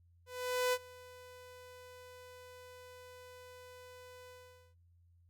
sawtooth tone with ADSR envelope, 500 Hz, B4, 21 cents sharp, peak -25 dBFS, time 0.26-4.75 s, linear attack 470 ms, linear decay 49 ms, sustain -23 dB, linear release 460 ms, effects added 86 Hz sine -63 dBFS peak until 5.29 s + Opus 48 kbps

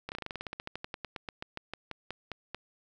slowing click train, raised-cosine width 0.3 ms, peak -21 dBFS, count 26, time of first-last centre 0.09-2.546 s, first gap 29 ms, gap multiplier 1.09, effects none

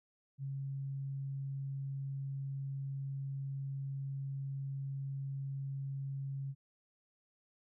sine tone, 137 Hz, C#3, 20 cents flat, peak -37 dBFS, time 0.38-6.55 s, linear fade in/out 50 ms, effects none

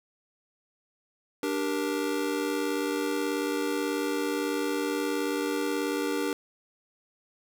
square chord, G minor, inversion second, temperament just, 294 / 392 / 470.4 Hz, D4 / G4 / Bb4, +2 / 0 / +16 cents, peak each -31 / -33 / -33 dBFS, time 1.43-6.33 s, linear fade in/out 2 ms, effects none

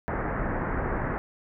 pink low-pass noise, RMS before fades -29 dBFS, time 0.08-1.18 s, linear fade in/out 0 ms, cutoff 1900 Hz, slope 48 dB/octave, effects none

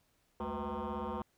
sine tone with frequency modulation, 349.2 Hz, F4, in tune, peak -33 dBFS, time 0.4-1.22 s, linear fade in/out 2 ms, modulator 143 Hz, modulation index 5.5, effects tanh soft clip ceiling -34 dBFS + pink hiss -74 dBFS RMS until 1.37 s

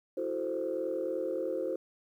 sine chord, F# half-diminished seventh, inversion third, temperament equal, 329.6 / 370 / 440 / 523.3 Hz, E4 / F#4 / A4 / C5, 0 / 0 / 0 / 0 cents, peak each -37 / -36 / -38 / -33 dBFS, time 0.17-1.76 s, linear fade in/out 5 ms, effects tanh soft clip ceiling -23 dBFS + 11-bit

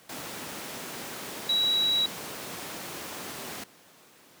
sine tone in noise, 3888 Hz, B7, 28 cents flat, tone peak -22 dBFS, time 1.49-2.06 s, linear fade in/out 5 ms, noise pink, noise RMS -37 dBFS, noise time 0.09-3.64 s, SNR +12 dB, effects pink hiss -55 dBFS RMS until 4.4 s + high-pass 200 Hz 12 dB/octave

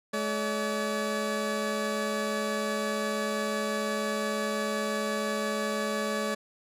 20% pulse tone pair together, 213.4 / 571 Hz, G#3 / D5, +47 / -49 cents, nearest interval octave + perfect fourth, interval 1704 cents, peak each -26 dBFS, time 0.13-6.35 s, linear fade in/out 10 ms, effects low-pass 12000 Hz 12 dB/octave

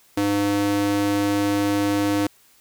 square tone with high-pass filter, 101.4 Hz, G#2, 41 cents flat, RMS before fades -21 dBFS, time 0.17-2.27 s, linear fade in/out 5 ms, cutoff 250 Hz, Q 2.2, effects white hiss -56 dBFS RMS until 2.6 s

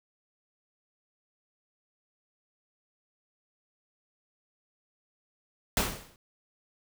pink noise with exponential decay, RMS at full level -23 dBFS, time 5.77-6.16 s, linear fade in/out 1 ms, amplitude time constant 83 ms, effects none

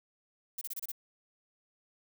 violet noise bursts, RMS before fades -38 dBFS, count 6, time 0.58-0.918 s, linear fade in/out 5 ms, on 33 ms, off 28 ms, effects none

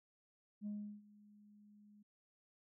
sine tone with ADSR envelope, 207.7 Hz, G#3, in tune, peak -38 dBFS, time 0.61-2.03 s, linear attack 55 ms, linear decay 350 ms, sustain -23 dB, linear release 10 ms, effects tanh soft clip ceiling -38 dBFS

